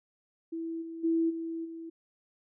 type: tone with level steps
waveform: sine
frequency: 329 Hz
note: E4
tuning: 3 cents flat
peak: -33 / -38 / -24 / -33 / -39 dBFS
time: 0.52-1.9 s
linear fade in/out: 10 ms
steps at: 0.81 / 1.03 / 1.29 / 1.64 s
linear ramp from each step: 20 ms
effects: none